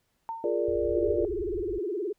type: tone with exponential decay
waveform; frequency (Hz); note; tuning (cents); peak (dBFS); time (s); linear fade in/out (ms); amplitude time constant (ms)
sine; 908; A#5; -46; -29; 0.29-0.73; 0; 95
type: chord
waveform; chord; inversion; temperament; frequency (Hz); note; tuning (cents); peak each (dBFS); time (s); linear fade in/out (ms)
sine; Bb dominant seventh; second; equal; 349.2 / 415.3 / 466.2 / 587.3; F4 / Ab4 / Bb4 / D5; 0 / 0 / 0 / 0; -30; 0.44-1.25; 2
type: low-pass noise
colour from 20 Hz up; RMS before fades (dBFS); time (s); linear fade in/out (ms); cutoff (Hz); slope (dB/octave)
white; -40; 0.68-1.79; 5; 100; 96
type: tone with vibrato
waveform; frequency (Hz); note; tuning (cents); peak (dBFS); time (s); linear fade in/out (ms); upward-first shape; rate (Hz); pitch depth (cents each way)
sine; 381; G4; -49; -28; 0.94-2.13; 10; sine; 19; 220
effects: pink hiss -74 dBFS RMS until 2.18 s